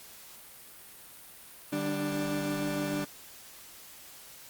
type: tone cluster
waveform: 30% pulse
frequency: 150.4 / 196.8 / 294.2 Hz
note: D3 / G3 / D4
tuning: +42 / +7 / +3 cents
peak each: -35 / -34 / -29 dBFS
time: 1.72-3.05 s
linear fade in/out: 10 ms
effects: white hiss -50 dBFS RMS until 4.49 s + Opus 48 kbps